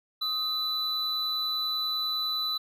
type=tone pair together; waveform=triangle; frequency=1254 / 3985 Hz; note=D#6 / B7; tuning=+13 / +15 cents; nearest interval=octave + minor sixth; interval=2002 cents; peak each=-35 / -26 dBFS; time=0.21-2.58 s; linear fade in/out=10 ms; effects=none